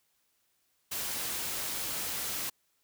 white noise, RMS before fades -35 dBFS, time 0.91-2.5 s, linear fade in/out 10 ms, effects white hiss -74 dBFS RMS until 2.83 s

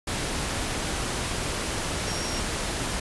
sine tone in noise, 5588 Hz, F8, in tune, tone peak -35 dBFS, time 2.07-2.4 s, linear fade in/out 5 ms, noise pink, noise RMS -29 dBFS, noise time 0.07-3 s, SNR -9 dB, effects resampled to 24000 Hz

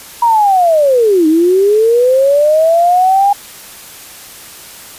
sine linear two-way sweep, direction down then up, 961 to 306.4 to 815 Hz, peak -6 dBFS, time 0.22-3.33 s, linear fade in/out 5 ms, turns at 1.27 s, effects white hiss -33 dBFS RMS until 4.98 s + resampled to 32000 Hz

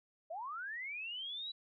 sine linear sweep, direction up, 610 to 3966 Hz, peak -40 dBFS, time 0.3-1.52 s, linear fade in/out 10 ms, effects none

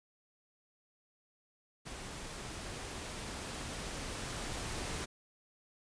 pink noise with level ramp, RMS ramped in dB -45 to -39 dBFS, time 1.85-5.06 s, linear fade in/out 20 ms, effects resampled to 22050 Hz

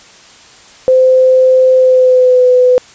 sine tone with pitch glide, 516 to 501.6 Hz, C5 to B4, -24 to +27 cents, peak -4 dBFS, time 0.88-2.78 s, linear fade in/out 0 ms, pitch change -49 cents, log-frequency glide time 1.75-2.46 s, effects white hiss -39 dBFS RMS until 2.94 s + resampled to 16000 Hz

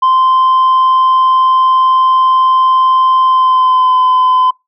sine tone with pitch glide, 1039 to 1020 Hz, C6 to C6, -12 to -44 cents, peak -4 dBFS, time 0.02-4.51 s, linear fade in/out 10 ms, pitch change -32 cents, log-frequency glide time 3.25-3.95 s, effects noise-tail reverb RT60 0.2 s tail -26 dB re dry + tanh soft clip ceiling -5 dBFS

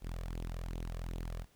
sawtooth tone with flanger, 42.2 Hz, E1, 41 cents sharp, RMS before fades -40 dBFS, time 0.01-1.46 s, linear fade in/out 50 ms, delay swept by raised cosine 0.27 to 1.77 ms, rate 2.6 Hz, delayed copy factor +0.65, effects pink hiss -68 dBFS RMS until 1.55 s

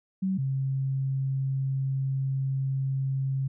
sine tone pair in turn, 190 / 134.61 Hz, F#3 / C3, +46 / +50 cents, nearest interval tritone, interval 596 cents, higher first, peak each -24 / -25 dBFS, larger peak first, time 0.22-0.38 / 0.38-3.48 s, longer second, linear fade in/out 10 ms, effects none

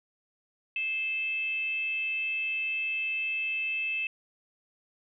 sine tone with frequency modulation, 2625 Hz, E7, 8 cents flat, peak -28 dBFS, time 0.76-4.07 s, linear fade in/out 2 ms, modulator 524 Hz, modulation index 0.31, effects none

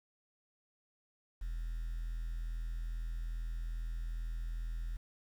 triangle tone, 41.2 Hz, E1, in tune, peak -33 dBFS, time 1.41-4.97 s, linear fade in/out 10 ms, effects tanh soft clip ceiling -31 dBFS + 10-bit

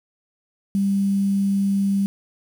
sine tone with quantisation, 197.5 Hz, G3, 13 cents sharp, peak -17 dBFS, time 0.75-2.06 s, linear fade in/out 0 ms, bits 7, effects none

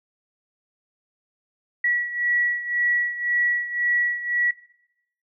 sine beating tone pair, 1933 / 1934.9 Hz, B6 / B6, -38 / -36 cents, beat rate 1.9 Hz, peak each -22 / -27 dBFS, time 1.84-4.51 s, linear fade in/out 5 ms, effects noise-tail reverb RT60 0.8 s tail -18 dB re dry

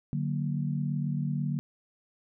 sine chord, D augmented, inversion none, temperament equal, 146.83 / 185 / 233.1 Hz, D3 / F#3 / A#3, 0 / 0 / 0 cents, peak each -29 / -34 / -35 dBFS, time 0.13-1.59 s, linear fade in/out 0 ms, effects none

